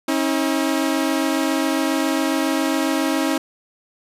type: tone pair together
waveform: sawtooth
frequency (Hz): 271.6 / 318.9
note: C#4 / D#4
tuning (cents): -35 / +43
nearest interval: minor third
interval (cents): 278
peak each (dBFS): -17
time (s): 0.08-3.38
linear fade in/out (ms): 5
effects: resampled to 32000 Hz + 8-bit